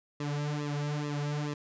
sawtooth tone with flanger, 146.83 Hz, D3, in tune, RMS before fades -33 dBFS, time 0.2-1.54 s, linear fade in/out 5 ms, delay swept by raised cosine 1.3 to 4.1 ms, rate 2.3 Hz, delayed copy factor -0.95, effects resampled to 16000 Hz

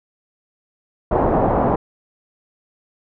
white low-pass noise, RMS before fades -17 dBFS, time 1.11-1.76 s, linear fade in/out 5 ms, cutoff 850 Hz, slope 24 dB/octave, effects none

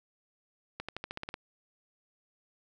accelerating click train, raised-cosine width 0.3 ms, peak -21 dBFS, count 9, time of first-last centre 0.8-1.341 s, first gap 86 ms, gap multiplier 0.93, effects none

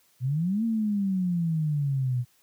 sine exponential two-way sweep, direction up then down, 120.4 to 231.4 to 120.4 Hz, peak -23 dBFS, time 0.2-2.25 s, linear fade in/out 50 ms, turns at 0.64 s, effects white hiss -64 dBFS RMS until 2.42 s + high-pass 60 Hz 12 dB/octave

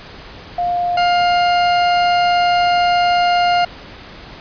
sine / 40% pulse tone pair in turn, 705 / 705 Hz, F5 / F5, +16 / +16 cents, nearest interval unison, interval 0 cents, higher neither, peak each -15 / -11 dBFS, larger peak second, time 0.58-0.97 / 0.97-3.65 s, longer second, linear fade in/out 5 ms, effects pink hiss -36 dBFS RMS until 4.4 s + resampled to 11025 Hz

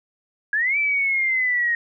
sine linear two-way sweep, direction up then down, 1633 to 2336 to 1864 Hz, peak -18 dBFS, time 0.53-1.75 s, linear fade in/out 2 ms, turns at 0.78 s, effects none

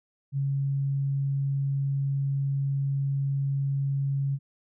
sine tone, 138.3 Hz, C#3, 4 cents flat, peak -24 dBFS, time 0.32-4.39 s, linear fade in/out 50 ms, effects none

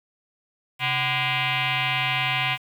sine tone with frequency modulation, 132.7 Hz, C3, 25 cents sharp, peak -21 dBFS, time 0.79-2.58 s, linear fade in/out 50 ms, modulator 442 Hz, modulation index 6.9, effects 8-bit

